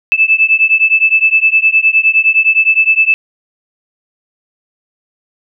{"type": "beating tone pair", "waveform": "sine", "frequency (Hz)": [2622, 2631.7], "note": ["E7", "E7"], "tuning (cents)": [-10, -3], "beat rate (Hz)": 9.7, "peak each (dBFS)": -10, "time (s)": [0.12, 3.14], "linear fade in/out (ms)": 0, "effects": []}